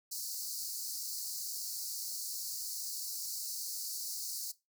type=high-pass noise; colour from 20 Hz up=pink; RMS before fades=-40 dBFS; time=0.11-4.52 s; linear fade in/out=10 ms; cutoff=4300 Hz; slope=96 dB/octave; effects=noise-tail reverb RT60 0.2 s tail -17 dB re dry